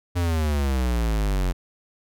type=exponential sweep; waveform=square; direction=down; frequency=89.4 to 44 Hz; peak=-21 dBFS; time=0.15-1.53 s; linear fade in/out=20 ms; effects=none